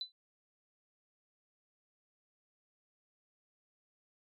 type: tone with exponential decay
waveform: sine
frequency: 4000 Hz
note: B7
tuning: 21 cents sharp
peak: -32 dBFS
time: 0.01-0.12 s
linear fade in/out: 1 ms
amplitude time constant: 23 ms
effects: MP3 64 kbps